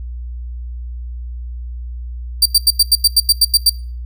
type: tone bursts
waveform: sawtooth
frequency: 4662 Hz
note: D8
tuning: 14 cents flat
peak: -4 dBFS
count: 11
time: 2.42-3.697 s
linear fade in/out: 5 ms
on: 37 ms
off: 87 ms
effects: noise-tail reverb RT60 0.4 s tail -22 dB re dry + added 60 Hz sine -24 dBFS peak until 4.05 s